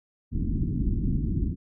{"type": "low-pass noise", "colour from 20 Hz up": "pink", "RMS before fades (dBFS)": -26, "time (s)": [0.31, 1.56], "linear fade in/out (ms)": 50, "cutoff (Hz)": 310, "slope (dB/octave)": 48, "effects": []}